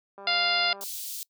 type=click train; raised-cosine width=1 ms; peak=-29 dBFS; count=131; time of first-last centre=0.18-0.837 s; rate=198 Hz
type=harmonic tone; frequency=698.5 Hz; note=F5; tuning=in tune; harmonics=1 / 2 / 3 / 4 / 5 / 6 / 7; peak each=-30 / -30 / -30 / -30 / -30 / -30 / -30 dBFS; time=0.27-0.73 s; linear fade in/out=2 ms
type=high-pass noise; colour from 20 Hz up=white; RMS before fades=-36 dBFS; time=0.81-1.23 s; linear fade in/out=0 ms; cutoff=3500 Hz; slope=24 dB/octave
effects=noise-tail reverb RT60 0.1 s tail -24 dB re dry + high-pass 400 Hz 12 dB/octave